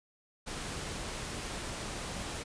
pink noise, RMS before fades -39 dBFS, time 0.46-2.44 s, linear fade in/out 20 ms, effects resampled to 22050 Hz

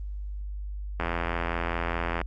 click train, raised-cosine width 0.5 ms, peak -13 dBFS, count 104, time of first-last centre 1-2.215 s, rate 84.8 Hz, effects added 50 Hz sine -32 dBFS peak until 2.26 s + Opus 24 kbps

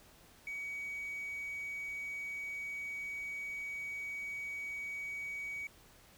triangle tone, 2260 Hz, C#7, 33 cents sharp, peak -36 dBFS, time 0.47-5.67 s, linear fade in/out 2 ms, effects tanh soft clip ceiling -34 dBFS + pink hiss -61 dBFS RMS until 6.17 s

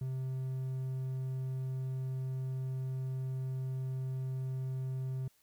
triangle tone, 130.81 Hz, C3, in tune, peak -32 dBFS, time 0.01-5.28 s, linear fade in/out 5 ms, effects white hiss -70 dBFS RMS until 5.42 s

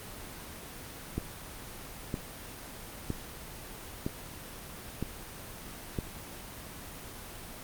click train, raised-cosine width 3 ms, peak -18 dBFS, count 6, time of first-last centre 1.18-5.988 s, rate 1.04 Hz, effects pink hiss -44 dBFS RMS until 7.63 s + Opus 24 kbps

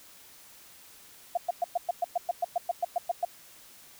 sine tone bursts, 700 Hz, F5, 4 cents sharp, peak -23 dBFS, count 15, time 1.35-3.25 s, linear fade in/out 5 ms, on 24 ms, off 110 ms, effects white hiss -53 dBFS RMS until 3.99 s

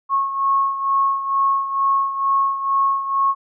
sine beating tone pair, 1094 / 1096.2 Hz, C#6 / C#6, -23 / -20 cents, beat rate 2.2 Hz, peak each -17 / -23 dBFS, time 0.09-3.35 s, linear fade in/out 50 ms, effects none

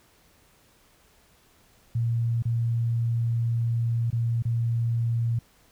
sine tone with dropouts, 116.54 Hz, A#2, in tune, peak -22 dBFS, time 1.95-5.39 s, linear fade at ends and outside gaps 5 ms, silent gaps 2.424-2.453 / 4.104-4.127 / 4.424-4.452 s, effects pink hiss -60 dBFS RMS until 5.71 s

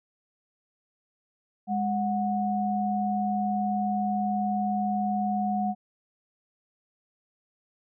sine tone pair together, 205.7 / 733 Hz, G#3 / F#5, -16 / -16 cents, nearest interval octave + minor seventh, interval 2200 cents, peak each -27 dBFS, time 1.67-5.75 s, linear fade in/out 50 ms, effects none

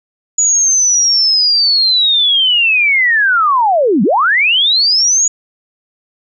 sine linear two-way sweep, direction down then up, 6880 to 174.61 to 6880 Hz, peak -8 dBFS, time 0.38-5.28 s, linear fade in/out 5 ms, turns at 4.03 s, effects none

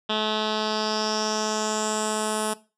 10% pulse tone with low-pass filter sweep, 215.4 Hz, A3, 37 cents flat, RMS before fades -26 dBFS, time 0.09-2.54 s, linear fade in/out 10 ms, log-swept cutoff 3500 to 10000 Hz, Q 4.9, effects noise-tail reverb RT60 0.3 s tail -18 dB re dry

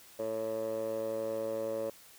15% pulse tone with band-pass filter, 110.9 Hz, A2, 14 cents sharp, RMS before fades -35 dBFS, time 0.19-1.9 s, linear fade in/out 5 ms, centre 560 Hz, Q 6.7, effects white hiss -56 dBFS RMS until 2.18 s

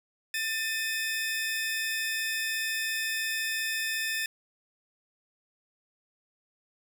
sawtooth tone pair together, 1785.7 / 2527 Hz, A6 / D#7, +25 / +26 cents, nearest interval tritone, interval 601 cents, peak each -27 / -30 dBFS, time 0.34-4.26 s, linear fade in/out 2 ms, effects none

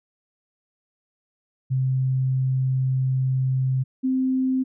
sine tone pair in turn, 130.81 / 260.2 Hz, C3 / C4, 0 / -9 cents, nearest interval octave, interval 1191 cents, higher second, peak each -19 dBFS, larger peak neither, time 1.7-3.84 / 4.03-4.64 s, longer first, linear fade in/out 20 ms, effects none

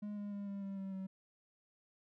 triangle tone with pitch steps, 207.7 / 204.7 / 201.8 / 198.89 / 196.04 / 193.23 / 190.46 Hz, G#3 / G#3 / G#3 / G3 / G3 / G3 / G3, 0 / -25 / -49 / +25 / 0 / -25 / -50 cents, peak -38 dBFS, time 0.02-1.07 s, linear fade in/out 10 ms, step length 150 ms, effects none

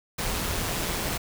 pink noise with amplitude modulation, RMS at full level -27 dBFS, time 0.18-1.18 s, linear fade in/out 10 ms, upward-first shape sine, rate 170 Hz, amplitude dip 40%, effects none

